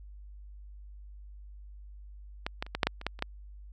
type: clicks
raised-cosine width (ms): 0.3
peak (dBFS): -15 / -16 / -30 / -15 / -7 / -9 / -26 / -13 / -30 / -13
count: 10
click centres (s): 2.465 / 2.625 / 2.665 / 2.75 / 2.832 / 2.87 / 3.014 / 3.066 / 3.191 / 3.224
effects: added 50 Hz sine -45 dBFS peak until 3.72 s